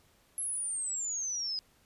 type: exponential sweep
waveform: sine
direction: down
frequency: 11175 to 4978 Hz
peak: -32 dBFS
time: 0.38-1.59 s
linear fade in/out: 0 ms
effects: pink hiss -66 dBFS RMS until 1.85 s + resampled to 32000 Hz